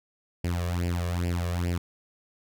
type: tone with flanger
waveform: sawtooth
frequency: 87.31 Hz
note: F2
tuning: in tune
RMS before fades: -28 dBFS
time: 0.44-1.78 s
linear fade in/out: 5 ms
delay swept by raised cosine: 0.39 to 1.79 ms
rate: 2.4 Hz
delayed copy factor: +0.8
effects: none